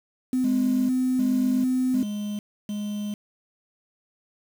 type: tone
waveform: sine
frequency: 255.6 Hz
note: C4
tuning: 40 cents flat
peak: -20 dBFS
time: 0.33-2.03 s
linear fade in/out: 2 ms
type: tone bursts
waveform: triangle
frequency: 207.7 Hz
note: G#3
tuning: in tune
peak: -25 dBFS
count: 4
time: 0.44-3.14 s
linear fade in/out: 2 ms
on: 450 ms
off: 300 ms
effects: 7-bit